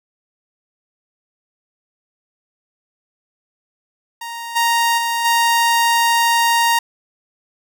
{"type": "tone with level steps", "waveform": "sawtooth", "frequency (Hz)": 932.3, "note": "A#5", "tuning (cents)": 0, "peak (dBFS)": [-23, -10, -14, -9], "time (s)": [4.21, 6.79], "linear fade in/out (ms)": 5, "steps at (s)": [4.55, 4.97, 5.24], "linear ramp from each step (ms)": 20, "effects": []}